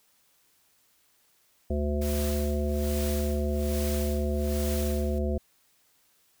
harmonic tone, 73.42 Hz, D2, in tune, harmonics 1 / 3 / 5 / 7 / 9, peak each -27 / -32 / -34 / -35 / -37 dBFS, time 1.7-5.38 s, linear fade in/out 5 ms
white noise with tremolo, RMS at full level -37 dBFS, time 2.01-5.19 s, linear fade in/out 10 ms, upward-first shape sine, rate 1.2 Hz, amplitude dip 85%
effects white hiss -66 dBFS RMS until 6.4 s

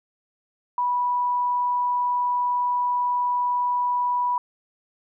sine tone, 981 Hz, B5, 12 cents flat, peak -20 dBFS, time 0.78-4.38 s, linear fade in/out 2 ms, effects none

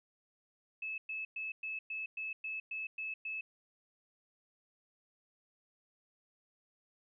sine tone bursts, 2602 Hz, E7, 23 cents flat, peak -37 dBFS, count 10, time 0.82-3.41 s, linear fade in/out 5 ms, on 160 ms, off 110 ms, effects none

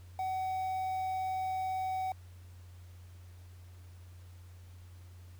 triangle tone with quantisation, 753 Hz, F#5, 30 cents sharp, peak -30 dBFS, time 0.19-2.12 s, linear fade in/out 2 ms, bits 9, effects added 89 Hz sine -49 dBFS peak until 5.39 s + pink hiss -64 dBFS RMS until 5.39 s

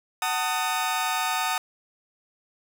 sawtooth chord, D# diminished, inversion first, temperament just, 746.7 / 896 / 1244.5 Hz, F#5 / A5 / D#6, +16 / +31 / 0 cents, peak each -25 dBFS, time 0.22-1.58 s, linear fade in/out 2 ms, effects none

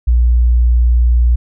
sine tone, 59.8 Hz, A#1, 45 cents sharp, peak -7 dBFS, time 0.07-1.36 s, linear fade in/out 10 ms, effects none

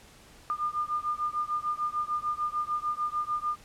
sine beating tone pair, 1205 / 1211.7 Hz, D6 / D#6, +44 / -46 cents, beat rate 6.7 Hz, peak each -31 dBFS, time 0.5-3.56 s, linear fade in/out 0 ms, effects pink hiss -54 dBFS RMS until 3.64 s + low-pass 11000 Hz 12 dB/octave

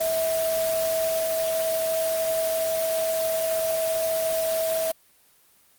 sine tone in noise, 649 Hz, E5, 27 cents flat, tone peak -22 dBFS, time 0-4.92 s, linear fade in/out 10 ms, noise white, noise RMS -31 dBFS, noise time 0-4.92 s, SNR +6 dB, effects white hiss -59 dBFS RMS until 5.78 s + Opus 24 kbps

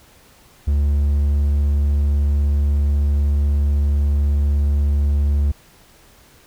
triangle tone, 71.9 Hz, D2, 36 cents flat, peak -12 dBFS, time 0.67-5.52 s, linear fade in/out 10 ms, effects pink hiss -50 dBFS RMS until 6.46 s

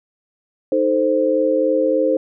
sine chord, A diminished, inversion second, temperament equal, 311.1 / 440 / 523.3 Hz, Eb4 / A4 / C5, 0 / 0 / 0 cents, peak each -20 / -21 / -16 dBFS, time 0.72-2.17 s, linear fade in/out 2 ms, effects none

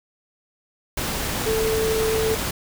sine tone in noise, 441.7 Hz, A4, 7 cents sharp, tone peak -20 dBFS, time 1.46-2.35 s, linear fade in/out 5 ms, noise pink, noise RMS -26 dBFS, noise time 0.97-2.51 s, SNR +3 dB, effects none

